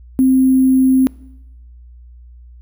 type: tone with sample-and-hold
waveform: sine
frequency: 261.6 Hz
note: C4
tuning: in tune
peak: -8 dBFS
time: 0.19-1.07 s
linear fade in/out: 0 ms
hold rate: 11025 Hz
effects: noise-tail reverb RT60 0.9 s tail -24 dB re dry + added 60 Hz sine -37 dBFS peak until 2.61 s